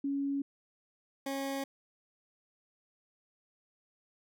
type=tone pair in turn; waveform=sine / 20% pulse; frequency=279 / 273.3 Hz; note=C#4 / C#4; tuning=+11 / -24 cents; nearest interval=unison; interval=35 cents; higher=first; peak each=-30 / -29 dBFS; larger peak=second; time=0.04-0.42 / 1.26-1.64 s; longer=neither; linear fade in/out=5 ms; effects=none